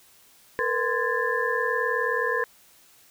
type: tone cluster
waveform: sine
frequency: 455.6 / 494.8 / 1035 / 1657 / 1765 Hz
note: A#4 / B4 / C6 / G#6 / A6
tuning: -40 / +3 / -19 / -4 / +5 cents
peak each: -29 dBFS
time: 0.59-2.44 s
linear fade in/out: 0 ms
effects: white hiss -56 dBFS RMS until 3.1 s

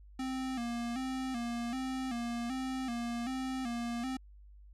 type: tone with vibrato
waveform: square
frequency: 248.3 Hz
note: B3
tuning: 9 cents sharp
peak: -35 dBFS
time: 0.19-4.17 s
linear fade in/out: 5 ms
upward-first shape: square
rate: 1.3 Hz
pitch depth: 87 cents each way
effects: added 50 Hz sine -52 dBFS peak until 4.73 s + low-pass 9000 Hz 12 dB/octave

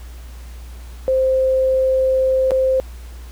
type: tone with dropouts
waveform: sine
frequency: 523.3 Hz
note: C5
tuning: in tune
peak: -13 dBFS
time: 1.08-2.8 s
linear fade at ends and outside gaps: 0 ms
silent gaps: 2.508-2.517 s
effects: added 60 Hz sine -32 dBFS peak until 3.31 s + pink hiss -46 dBFS RMS until 3.31 s

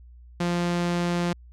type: tone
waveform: sawtooth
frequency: 174.1 Hz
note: F3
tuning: 5 cents flat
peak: -19 dBFS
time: 0.4-1.33 s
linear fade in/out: 5 ms
effects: added 60 Hz sine -45 dBFS peak until 1.52 s + low-pass 7000 Hz 12 dB/octave

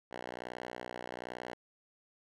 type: tone with band-pass filter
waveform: 5% pulse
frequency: 61.2 Hz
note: B1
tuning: 15 cents flat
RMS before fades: -44 dBFS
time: 0.11-1.54 s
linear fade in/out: 5 ms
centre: 1100 Hz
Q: 0.62
effects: none

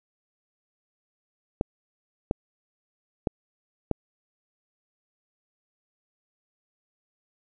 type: clicks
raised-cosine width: 2 ms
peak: -10 dBFS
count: 4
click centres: 1.611 / 2.311 / 3.272 / 3.913 s
effects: none

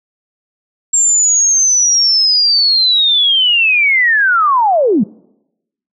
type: linear sweep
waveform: sine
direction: down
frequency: 7459 to 175.1 Hz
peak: -8 dBFS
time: 0.93-5.04 s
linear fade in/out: 10 ms
effects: noise-tail reverb RT60 0.9 s tail -25 dB re dry

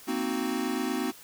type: chord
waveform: square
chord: C half-diminished seventh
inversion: third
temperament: equal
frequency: 233.1 / 261.6 / 311.1 / 370 Hz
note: Bb3 / C4 / Eb4 / Gb4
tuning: 0 / 0 / 0 / 0 cents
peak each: -35 / -32 / -35 / -35 dBFS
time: 0.07-1.12 s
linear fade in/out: 20 ms
effects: white hiss -50 dBFS RMS until 1.23 s

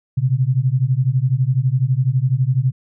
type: beating tone pair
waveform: sine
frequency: 123.6 / 135.6 Hz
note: B2 / C#3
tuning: +2 / -38 cents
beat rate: 12 Hz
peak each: -17 dBFS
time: 0.17-2.72 s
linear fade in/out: 10 ms
effects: none

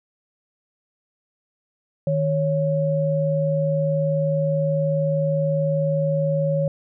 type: tone pair together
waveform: sine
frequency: 155.57 / 554.4 Hz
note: D#3 / C#5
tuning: 0 / 0 cents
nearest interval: octave + minor seventh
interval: 2200 cents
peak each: -21 dBFS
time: 2.07-6.68 s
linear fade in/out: 2 ms
effects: none

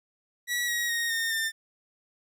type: tone with pitch steps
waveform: sawtooth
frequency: 1935 / 1899.6 / 1864.8 / 1830.6 / 1797.1 Hz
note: B6 / A#6 / A#6 / A#6 / A6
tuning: -36 / +32 / 0 / -32 / +36 cents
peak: -23 dBFS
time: 0.47-1.52 s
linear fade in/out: 50 ms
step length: 210 ms
effects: none

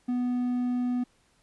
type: tone with hard clipping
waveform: triangle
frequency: 246.9 Hz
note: B3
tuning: in tune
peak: -26 dBFS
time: 0.08-1.04 s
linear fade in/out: 10 ms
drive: 6 dB
effects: pink hiss -66 dBFS RMS until 1.42 s + resampled to 24000 Hz

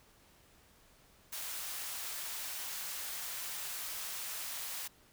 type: high-pass noise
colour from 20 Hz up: white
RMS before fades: -41 dBFS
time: 1.32-4.88 s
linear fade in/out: 10 ms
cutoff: 700 Hz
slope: 12 dB/octave
effects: pink hiss -64 dBFS RMS until 5.12 s

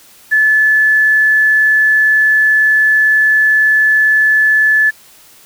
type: tone with quantisation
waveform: sine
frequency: 1731 Hz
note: A6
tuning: 29 cents flat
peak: -7 dBFS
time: 0.31-4.91 s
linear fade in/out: 20 ms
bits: 6
effects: white hiss -43 dBFS RMS until 5.45 s

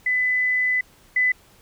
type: tone pair in turn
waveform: sine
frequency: 2004 / 2004 Hz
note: B6 / B6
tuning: +25 / +25 cents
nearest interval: unison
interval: 0 cents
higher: neither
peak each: -18 / -16 dBFS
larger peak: second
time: 0.06-0.81 / 1.16-1.32 s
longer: first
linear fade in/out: 5 ms
effects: pink hiss -54 dBFS RMS until 1.61 s

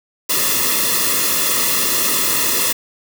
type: noise with comb filter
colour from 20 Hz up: white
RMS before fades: -17 dBFS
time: 0.29-2.73 s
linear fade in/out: 10 ms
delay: 1.3 ms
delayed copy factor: -1
effects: none

